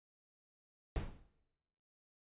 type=noise with exponential decay; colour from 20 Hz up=brown; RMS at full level=-31 dBFS; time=0.96-1.26 s; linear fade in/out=0 ms; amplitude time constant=64 ms; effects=noise-tail reverb RT60 1.0 s tail -19 dB re dry + resampled to 8000 Hz